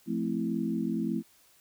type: chord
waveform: sine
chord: F major seventh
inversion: none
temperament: equal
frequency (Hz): 174.61 / 220 / 261.6 / 329.6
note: F3 / A3 / C4 / E4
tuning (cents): 0 / 0 / 0 / 0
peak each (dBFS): -35 / -31 / -34 / -34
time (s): 0.06-1.23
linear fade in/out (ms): 50
effects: white hiss -62 dBFS RMS until 1.6 s